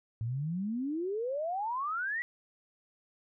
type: exponential sweep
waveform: sine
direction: up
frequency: 107.9 to 1975.5 Hz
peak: -31 dBFS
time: 0.21-2.22 s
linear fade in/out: 0 ms
effects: none